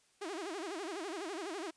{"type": "tone with vibrato", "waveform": "sawtooth", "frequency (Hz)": 359.5, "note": "F#4", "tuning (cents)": -50, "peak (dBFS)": -35, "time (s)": [0.21, 1.71], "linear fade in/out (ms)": 10, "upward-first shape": "sine", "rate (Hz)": 12, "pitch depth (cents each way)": 250, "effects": ["white hiss -70 dBFS RMS until 1.76 s", "resampled to 22050 Hz"]}